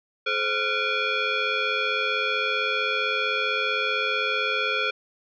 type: tone with frequency modulation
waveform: sine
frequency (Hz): 523.3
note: C5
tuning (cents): 0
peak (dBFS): -22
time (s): 0.26-4.91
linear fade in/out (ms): 10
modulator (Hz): 951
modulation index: 3.1
effects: none